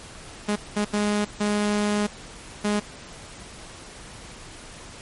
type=tone bursts at uneven times; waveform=sawtooth; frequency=207.7 Hz; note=G#3; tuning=in tune; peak=-17 dBFS; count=5; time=0.48-0.56 / 0.76-0.85 / 0.93-1.25 / 1.4-2.07 / 2.64-2.8 s; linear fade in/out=10 ms; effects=pink hiss -42 dBFS RMS until 5.01 s + MP3 48 kbps